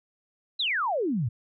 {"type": "exponential sweep", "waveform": "sine", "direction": "down", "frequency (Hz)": [4186, 103.83], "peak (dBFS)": -24, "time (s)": [0.59, 1.29], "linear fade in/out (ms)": 10, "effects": []}